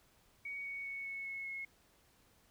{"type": "tone with pitch steps", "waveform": "sine", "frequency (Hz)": [2244, 2230, 2216, 2202, 2188, 2174], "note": ["C#7", "C#7", "C#7", "C#7", "C#7", "C#7"], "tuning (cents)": [21, 10, -1, -12, -23, -34], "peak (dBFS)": -40, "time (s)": [0.45, 1.65], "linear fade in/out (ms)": 5, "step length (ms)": 200, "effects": ["pink hiss -69 dBFS RMS until 2.5 s"]}